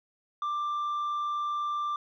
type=tone with tanh clipping; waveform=sine; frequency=1182 Hz; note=D6; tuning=11 cents sharp; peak=-29 dBFS; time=0.42-1.96 s; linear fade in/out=2 ms; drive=3 dB; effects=none

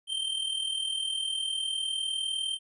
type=tone with amplitude modulation; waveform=square; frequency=3136 Hz; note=G7; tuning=in tune; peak=-27 dBFS; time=0.07-2.59 s; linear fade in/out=50 ms; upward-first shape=sine; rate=39.8 Hz; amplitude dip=60%; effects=resampled to 24000 Hz

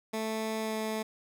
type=tone with pitch glide; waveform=15% pulse; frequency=220 to 218.5 Hz; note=A3 to A3; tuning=0 to -12 cents; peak=-25 dBFS; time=0.13-1.03 s; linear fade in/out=10 ms; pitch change=-12 cents; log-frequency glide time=0.6-0.76 s; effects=none

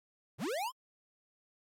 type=linear sweep; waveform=square; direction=up; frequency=88.1 to 1085 Hz; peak=-34 dBFS; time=0.38-0.72 s; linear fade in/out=50 ms; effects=MP3 64 kbps

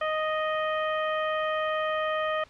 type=harmonic tone; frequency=622.3 Hz; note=D#5; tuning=in tune; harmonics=1 / 2 / 3 / 4 / 5; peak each=-28 / -30 / -34 / -41 / -40 dBFS; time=0.01-2.44 s; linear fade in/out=5 ms; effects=pink hiss -56 dBFS RMS until 2.49 s + low-pass 5000 Hz 12 dB/octave

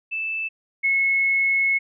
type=tone pair in turn; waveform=sine; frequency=2637 / 2185 Hz; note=E7 / C#7; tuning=0 / -26 cents; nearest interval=minor third; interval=326 cents; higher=first; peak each=-24 / -17 dBFS; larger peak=second; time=0.11-0.49 / 0.83-1.79 s; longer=second; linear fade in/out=20 ms; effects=none

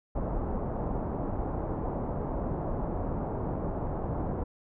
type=low-pass noise; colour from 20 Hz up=pink; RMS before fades=-32 dBFS; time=0.15-4.44 s; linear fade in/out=10 ms; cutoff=920 Hz; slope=24 dB/octave; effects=none

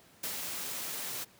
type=noise with ADSR envelope; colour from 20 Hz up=white; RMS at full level=-35 dBFS; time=0.23-1.25 s; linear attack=8 ms; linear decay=77 ms; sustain=-3 dB; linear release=20 ms; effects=pink hiss -60 dBFS RMS until 1.39 s + high-pass 100 Hz 12 dB/octave

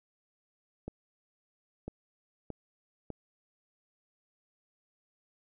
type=clicks; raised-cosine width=2 ms; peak=-25 dBFS; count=4; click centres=0.88 / 1.88 / 2.503 / 3.103 s; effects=none

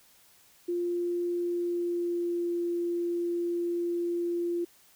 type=tone with pitch glide; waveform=sine; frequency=349.2 to 345.4 Hz; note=F4 to F4; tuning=0 to -19 cents; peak=-27 dBFS; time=0.68-4.65 s; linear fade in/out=10 ms; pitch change=-19 cents; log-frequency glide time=1.32-2.57 s; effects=white hiss -60 dBFS RMS until 4.95 s

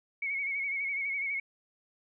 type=tone with vibrato; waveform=sine; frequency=2217 Hz; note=C#7; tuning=in tune; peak=-30 dBFS; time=0.22-1.4 s; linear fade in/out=5 ms; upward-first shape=sine; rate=12 Hz; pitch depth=53 cents each way; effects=none

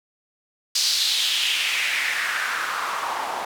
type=noise with band-pass filter sweep; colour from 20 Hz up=white; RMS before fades=-24 dBFS; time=0.75-3.45 s; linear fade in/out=5 ms; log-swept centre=4800 to 790 Hz; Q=3.2; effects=none

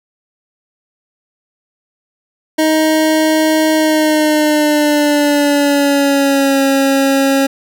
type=tone with pitch glide; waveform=25% pulse; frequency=313.5 to 272.9 Hz; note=D#4 to C#4; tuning=+13 to -27 cents; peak=-6 dBFS; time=2.58-7.47 s; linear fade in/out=10 ms; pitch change=-240 cents; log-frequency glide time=3.74-6.62 s; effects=none

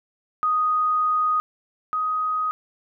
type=tone pair in turn; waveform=sine; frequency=1244.5 / 1253.9 Hz; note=D#6 / D#6; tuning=0 / +13 cents; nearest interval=unison; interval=13 cents; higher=second; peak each=-18 / -21 dBFS; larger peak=first; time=0.43-1.4 / 1.93-2.51 s; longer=first; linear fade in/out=0 ms; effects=none

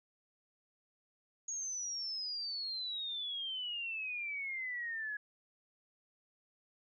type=exponential sweep; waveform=sine; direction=down; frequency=6670 to 1671 Hz; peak=-37 dBFS; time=1.48-5.17 s; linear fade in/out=5 ms; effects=none

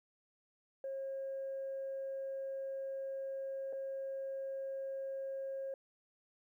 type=tone with dropouts; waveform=sine; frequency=540 Hz; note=C#5; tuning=45 cents flat; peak=-37 dBFS; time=0.84-5.74 s; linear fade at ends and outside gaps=2 ms; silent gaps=3.727-3.731 s; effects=tanh soft clip ceiling -35 dBFS + 13-bit

